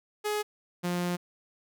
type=tone pair in turn; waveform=sawtooth; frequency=420 / 176.59 Hz; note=G#4 / F3; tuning=+19 / +19 cents; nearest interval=octave + minor third; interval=1500 cents; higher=first; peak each=-24 dBFS; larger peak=neither; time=0.24-0.43 / 0.83-1.17 s; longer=second; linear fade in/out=20 ms; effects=none